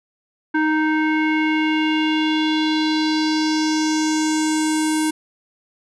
square tone with low-pass filter sweep, 311.1 Hz, D#4, in tune, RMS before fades -19 dBFS, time 0.54-5.11 s, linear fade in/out 10 ms, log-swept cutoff 1600 to 9800 Hz, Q 3.2, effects none

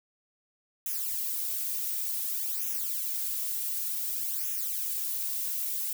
violet noise with flanger, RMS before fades -32 dBFS, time 0.86-5.93 s, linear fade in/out 2 ms, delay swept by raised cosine 0.22 to 3.12 ms, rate 0.55 Hz, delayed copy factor -0.8, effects none

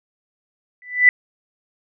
sine tone with exponential growth, 1986 Hz, B6, 9 cents sharp, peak -4 dBFS, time 0.82-1.09 s, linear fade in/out 1 ms, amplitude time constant 58 ms, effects none

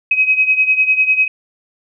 sine beating tone pair, 2533 / 2543 Hz, D#7 / D#7, +30 / +37 cents, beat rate 10 Hz, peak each -12 / -16 dBFS, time 0.11-1.28 s, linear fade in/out 5 ms, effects none

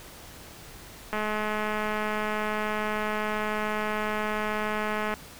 click train, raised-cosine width 0.5 ms, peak -15 dBFS, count 855, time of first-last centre 1.13-5.139 s, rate 213 Hz, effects pink hiss -46 dBFS RMS until 5.39 s

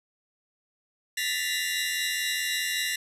sawtooth tone cluster, 1766 / 1941 / 2026 / 2801 / 3878 Hz, A6 / B6 / B6 / F7 / B7, +6 / -31 / +44 / +4 / -32 cents, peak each -30 dBFS, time 1.17-2.96 s, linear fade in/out 5 ms, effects resampled to 32000 Hz + 9-bit

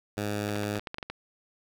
10% pulse tone, 103.83 Hz, G#2, in tune, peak -21 dBFS, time 0.17-0.79 s, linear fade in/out 5 ms
clicks, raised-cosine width 0.3 ms, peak -19 dBFS, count 10, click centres 0.491 / 0.559 / 0.635 / 0.756 / 0.795 / 0.872 / 0.944 / 0.984 / 1.028 / 1.1 s
effects none

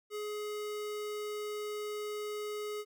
square tone, 420 Hz, G#4, 19 cents sharp, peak -37 dBFS, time 0.1-2.85 s, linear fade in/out 50 ms, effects none

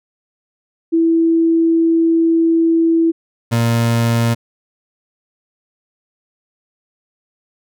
sine / 30% pulse tone pair in turn, 329.6 / 116.53 Hz, E4 / A#2, 0 / 0 cents, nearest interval octave + tritone, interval 1800 cents, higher first, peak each -10 dBFS, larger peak neither, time 0.92-3.12 / 3.51-4.35 s, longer first, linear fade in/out 20 ms, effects none

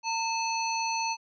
harmonic tone with a mistuned harmonic, 868 Hz, A5, 24 cents flat, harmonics 1 / 3 / 5 / 7, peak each -29 / -34 / -36 / -37 dBFS, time 0.03-1.17 s, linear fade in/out 50 ms, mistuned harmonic 1, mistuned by +77 cents, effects none

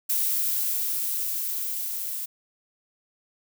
violet noise with level ramp, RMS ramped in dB -24 to -32 dBFS, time 0.09-2.26 s, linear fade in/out 10 ms, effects none

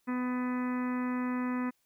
harmonic tone, 250 Hz, B3, 21 cents sharp, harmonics 1 / 2 / 3 / 4 / 5 / 6 / 7 / 8 / 9 / 10, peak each -30 / -44 / -50 / -41 / -44 / -50 / -47 / -47 / -59 / -53 dBFS, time 0.07-1.71 s, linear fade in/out 20 ms, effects white hiss -74 dBFS RMS until 1.85 s

